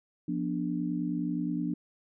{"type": "chord", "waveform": "sine", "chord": "B diminished", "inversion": "second", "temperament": "equal with one note detuned", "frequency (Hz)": [174.61, 243.5, 293.7], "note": ["F3", "B3", "D4"], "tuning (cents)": [0, -24, 0], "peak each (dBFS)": [-33, -34, -32], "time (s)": [0.28, 1.74], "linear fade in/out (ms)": 5, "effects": []}